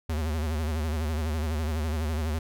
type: tone with vibrato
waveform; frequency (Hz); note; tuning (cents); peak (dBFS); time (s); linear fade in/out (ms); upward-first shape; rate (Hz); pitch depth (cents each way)
square; 77.78; D#2; 0; -27; 0.09-2.39; 5; sine; 12; 99
effects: none